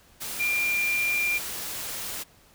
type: tone in noise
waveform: sine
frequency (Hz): 2388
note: D7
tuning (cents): +28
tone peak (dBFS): -23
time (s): 0.39-1.39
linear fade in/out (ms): 20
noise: white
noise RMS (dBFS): -34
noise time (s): 0.2-2.24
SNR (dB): +8
effects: pink hiss -57 dBFS RMS until 2.54 s